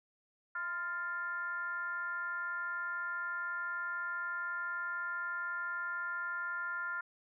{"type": "tone with frequency modulation", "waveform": "sine", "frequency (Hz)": 1399, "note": "F6", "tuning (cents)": 3, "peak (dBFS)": -35, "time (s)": [0.55, 7.01], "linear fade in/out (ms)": 5, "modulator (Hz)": 370, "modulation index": 0.67, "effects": []}